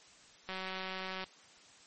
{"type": "click train", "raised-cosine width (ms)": 0.3, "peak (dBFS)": -24, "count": 142, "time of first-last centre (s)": [0.49, 1.24], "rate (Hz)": 188, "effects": ["white hiss -59 dBFS RMS until 1.86 s", "MP3 32 kbps"]}